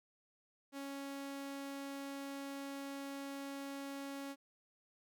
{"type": "tone", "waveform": "sawtooth", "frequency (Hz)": 277.2, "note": "C#4", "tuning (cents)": 0, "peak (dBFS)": -39, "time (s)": [0.72, 4.36], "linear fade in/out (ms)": 50, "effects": []}